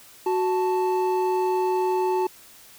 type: tone pair together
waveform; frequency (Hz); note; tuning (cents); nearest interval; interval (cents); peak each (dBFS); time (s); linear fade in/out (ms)
triangle; 370 / 880; F#4 / A5; 0 / 0; octave + minor third; 1500; -20 / -23; 0.26-2.27; 5
effects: white hiss -49 dBFS RMS until 2.78 s